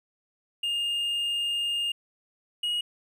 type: tone pair in turn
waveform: triangle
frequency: 2826 / 2887 Hz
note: F7 / F#7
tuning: +20 / -43 cents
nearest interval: unison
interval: 37 cents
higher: second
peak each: -24 dBFS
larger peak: neither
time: 0.63-1.92 / 2.63-2.81 s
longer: first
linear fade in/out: 5 ms
effects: none